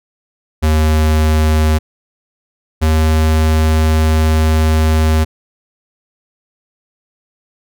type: tone pair in turn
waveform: square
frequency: 77.78 / 78.68 Hz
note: D#2 / D#2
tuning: 0 / +20 cents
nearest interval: unison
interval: 20 cents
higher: second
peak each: -10 dBFS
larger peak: neither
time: 0.62-1.79 / 2.81-5.25 s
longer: second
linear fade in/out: 20 ms
effects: none